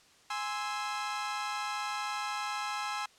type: chord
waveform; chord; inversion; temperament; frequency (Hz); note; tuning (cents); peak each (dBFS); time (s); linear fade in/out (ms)
sawtooth; Ab augmented; none; equal with one note detuned; 830.6 / 1046.5 / 1313.2; Ab5 / C6 / E6; 0 / 0 / -7; -33 / -35 / -34; 0.3-3.06; 5
effects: white hiss -61 dBFS RMS until 3.18 s + low-pass 7000 Hz 12 dB/octave